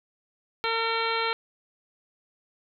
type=harmonic tone; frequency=454.6 Hz; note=A#4; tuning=43 cents flat; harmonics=1 / 2 / 3 / 4 / 5 / 6 / 7 / 8 / 9; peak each=-31 / -31 / -30 / -37 / -32 / -38 / -36 / -40 / -35 dBFS; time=0.64-1.33 s; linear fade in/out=0 ms; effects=none